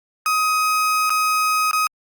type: tone with dropouts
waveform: 35% pulse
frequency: 1260 Hz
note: D#6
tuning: 21 cents sharp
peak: -15 dBFS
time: 0.26-1.87 s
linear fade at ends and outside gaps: 1 ms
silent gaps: 1.096-1.103 / 1.712-1.731 s
effects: Opus 48 kbps